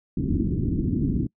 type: low-pass noise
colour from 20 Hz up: white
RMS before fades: -24 dBFS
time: 0.17-1.27 s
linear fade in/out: 2 ms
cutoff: 320 Hz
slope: 48 dB/octave
effects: noise-tail reverb RT60 0.1 s tail -25 dB re dry